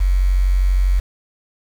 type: tone with quantisation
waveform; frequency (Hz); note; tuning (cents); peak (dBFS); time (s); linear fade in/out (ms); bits
sine; 46.25; F#1; 0; -12; 0-1; 10; 6
effects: none